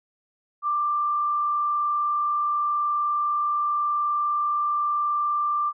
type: tone with frequency modulation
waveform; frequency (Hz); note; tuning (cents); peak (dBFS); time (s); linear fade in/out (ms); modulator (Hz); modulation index
sine; 1182; D6; +11; -21; 0.62-5.73; 50; 39.1; 0.3
effects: none